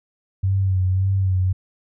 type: tone with vibrato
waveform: sine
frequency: 94.7 Hz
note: F#2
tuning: 41 cents sharp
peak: -16 dBFS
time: 0.43-1.53 s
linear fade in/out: 10 ms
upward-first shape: sine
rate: 1.8 Hz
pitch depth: 44 cents each way
effects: none